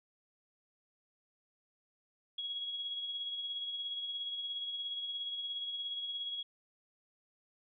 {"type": "tone with tremolo", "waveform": "sine", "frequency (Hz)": 3322, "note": "G#7", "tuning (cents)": 0, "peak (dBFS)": -35, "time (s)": [2.38, 6.43], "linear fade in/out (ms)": 5, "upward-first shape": "sine", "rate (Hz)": 17, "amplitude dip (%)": 40, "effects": []}